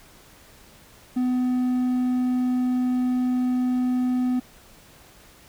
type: tone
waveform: triangle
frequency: 251.1 Hz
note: B3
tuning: 29 cents sharp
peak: -18 dBFS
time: 1.16-4.4 s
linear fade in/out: 10 ms
effects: pink hiss -51 dBFS RMS until 5.48 s